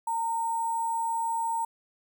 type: tone with sample-and-hold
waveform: sine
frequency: 913 Hz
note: A#5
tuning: 36 cents flat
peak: -26 dBFS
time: 0.07-1.65 s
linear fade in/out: 5 ms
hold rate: 8820 Hz
effects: none